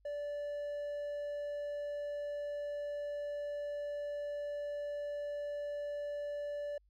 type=tone; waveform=triangle; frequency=582 Hz; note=D5; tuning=16 cents flat; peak=-35 dBFS; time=0.05-6.78 s; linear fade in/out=5 ms; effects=added 50 Hz sine -66 dBFS peak until 6.89 s